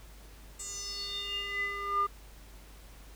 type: tone with band-pass filter sweep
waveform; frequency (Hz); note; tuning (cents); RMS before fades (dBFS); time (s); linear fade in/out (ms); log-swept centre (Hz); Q
square; 402.6; G4; +46; -35; 0.59-2.07; 10; 7800 to 1100; 7.4
effects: added 50 Hz sine -50 dBFS peak until 3.15 s + pink hiss -56 dBFS RMS until 3.15 s